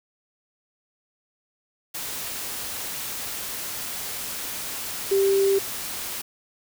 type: tone in noise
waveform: sine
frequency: 392 Hz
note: G4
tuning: in tune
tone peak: -17 dBFS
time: 5.11-5.59 s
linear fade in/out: 10 ms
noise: white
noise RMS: -32 dBFS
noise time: 1.94-6.22 s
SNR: +12 dB
effects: none